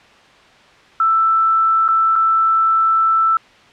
sine tone with dropouts, 1325 Hz, E6, 9 cents sharp, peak -11 dBFS, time 1-3.37 s, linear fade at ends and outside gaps 2 ms, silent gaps 1.88-1.887 / 2.156-2.16 s, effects white hiss -46 dBFS RMS until 3.72 s + low-pass 3000 Hz 12 dB/octave

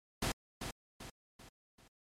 pink noise with echo, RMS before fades -34 dBFS, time 0.22-0.32 s, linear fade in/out 5 ms, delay 390 ms, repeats 4, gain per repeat -7 dB, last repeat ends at 1.88 s, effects low-pass 10000 Hz 12 dB/octave + MP3 64 kbps

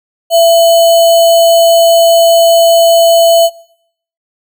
sine tone with sample-and-hold, 670 Hz, E5, 28 cents sharp, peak -3 dBFS, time 0.3-3.5 s, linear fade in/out 50 ms, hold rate 3675 Hz, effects noise-tail reverb RT60 0.7 s tail -23 dB re dry

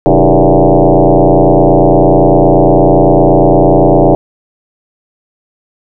sine tone with frequency modulation, 146.83 Hz, D3, in tune, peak -3 dBFS, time 0.06-4.15 s, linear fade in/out 0 ms, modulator 88.1 Hz, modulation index 7, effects none

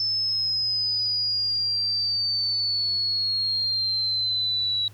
sine exponential sweep, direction down, 5274 to 3900 Hz, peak -22 dBFS, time 0-4.88 s, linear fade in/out 2 ms, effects added 105 Hz sine -44 dBFS peak until 4.93 s + pink hiss -55 dBFS RMS until 4.93 s

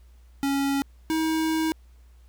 square tone pair in turn, 277.2 / 318.9 Hz, C#4 / D#4, 0 / +43 cents, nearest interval major second, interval 243 cents, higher second, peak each -23 dBFS, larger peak neither, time 0.43-0.82 / 1.1-1.72 s, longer second, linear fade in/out 0 ms, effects added 60 Hz sine -49 dBFS peak until 2.28 s + pink hiss -66 dBFS RMS until 2.28 s

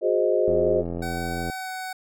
sine chord, Ab dominant seventh, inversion third, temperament equal with one note detuned, 363.8 / 415.3 / 523.3 / 622.3 Hz, Gb4 / Ab4 / C5 / Eb5, -29 / 0 / 0 / 0 cents, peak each -24 dBFS, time 0.01-0.84 s, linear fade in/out 50 ms
click train, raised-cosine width 2 ms, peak -18 dBFS, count 88, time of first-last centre 0.48-1.499 s, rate 85.4 Hz
25% pulse tone with pitch glide, 756 to 749.9 Hz, F#5 to F#5, +37 to +23 cents, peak -27 dBFS, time 1.02-1.93 s, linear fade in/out 5 ms, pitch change -14 cents, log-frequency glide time 1.55-1.7 s
effects none

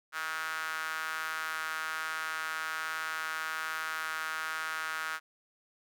sawtooth tone with high-pass filter, 158.8 Hz, D#3, 36 cents sharp, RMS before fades -36 dBFS, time 0.12-5.2 s, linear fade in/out 50 ms, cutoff 1400 Hz, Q 4.1, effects none

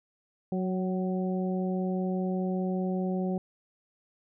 harmonic tone with a mistuned harmonic, 185 Hz, F#3, in tune, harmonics 1 / 2 / 3 / 4, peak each -28 / -34 / -38 / -40 dBFS, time 0.52-3.38 s, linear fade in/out 2 ms, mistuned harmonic 4, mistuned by +26 cents, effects none

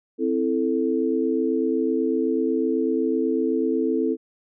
sine chord, A minor, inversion first, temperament equal, 261.6 / 329.6 / 440 Hz, C4 / E4 / A4, 0 / 0 / 0 cents, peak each -24 dBFS, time 0.18-4.17 s, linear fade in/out 50 ms, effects none

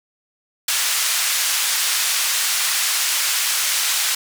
white band-pass noise, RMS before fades -20 dBFS, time 0.68-4.15 s, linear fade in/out 5 ms, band 1300 to 9700 Hz, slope 12 dB/octave, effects none

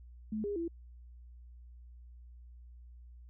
sine tone with pitch steps, 215.5 / 407.7 / 335.8 Hz, A3 / G#4 / E4, -36 / -32 / +32 cents, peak -33 dBFS, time 0.32-0.68 s, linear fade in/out 5 ms, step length 120 ms, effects added 60 Hz sine -50 dBFS peak until 3.29 s

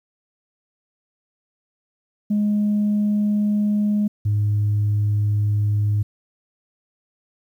sine tone pair in turn, 208.2 / 104.1 Hz, G#3 / G#2, +5 / +5 cents, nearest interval octave, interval 1200 cents, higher first, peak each -15 dBFS, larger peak neither, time 2.3-4.08 / 4.25-6.03 s, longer neither, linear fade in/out 10 ms, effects tanh soft clip ceiling -14 dBFS + 9-bit

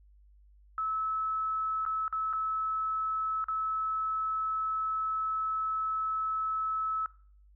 sine tone with dropouts, 1300 Hz, E6, 24 cents flat, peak -29 dBFS, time 0.78-7.06 s, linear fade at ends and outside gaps 1 ms, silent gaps 1.852-1.862 / 2.08-2.126 / 2.329-2.334 / 3.442-3.484 s, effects noise-tail reverb RT60 0.5 s tail -20 dB re dry + added 50 Hz sine -56 dBFS peak until 7.55 s

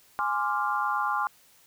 sine chord, D half-diminished seventh, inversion second, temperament equal, 830.6 / 1046.5 / 1174.7 / 1396.9 Hz, Ab5 / C6 / D6 / F6, 0 / 0 / 0 / 0 cents, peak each -30 / -30 / -30 / -31 dBFS, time 0.19-1.27 s, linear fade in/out 0 ms, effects white hiss -59 dBFS RMS until 1.66 s

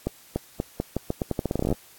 accelerating click train, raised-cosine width 2 ms, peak -11 dBFS, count 20, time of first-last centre 0.07-1.726 s, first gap 290 ms, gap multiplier 0.83, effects white hiss -52 dBFS RMS until 1.98 s + AAC 64 kbps

